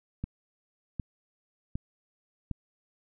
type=click train; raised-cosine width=5 ms; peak=-20 dBFS; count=4; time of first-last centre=0.24-2.513 s; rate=1.32 Hz; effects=none